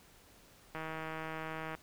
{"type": "click train", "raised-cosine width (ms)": 0.5, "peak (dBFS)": -26, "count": 160, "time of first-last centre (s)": [0.75, 1.75], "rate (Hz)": 159, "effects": ["pink hiss -61 dBFS RMS until 1.82 s"]}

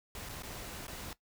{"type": "noise with dropouts", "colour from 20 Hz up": "pink", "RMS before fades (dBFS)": -44, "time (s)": [0.15, 1.13], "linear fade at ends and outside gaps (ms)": 1, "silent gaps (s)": [[0.289, 0.293], [0.423, 0.433], [0.868, 0.88]], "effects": ["noise-tail reverb RT60 0.1 s tail -17 dB re dry"]}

